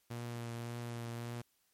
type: tone with vibrato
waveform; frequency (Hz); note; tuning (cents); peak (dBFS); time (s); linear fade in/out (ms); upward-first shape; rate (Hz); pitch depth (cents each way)
sawtooth; 118.2; A#2; +24; -36; 0.1-1.42; 10; triangle; 1.8; 21
effects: white hiss -75 dBFS RMS until 1.73 s + MP3 64 kbps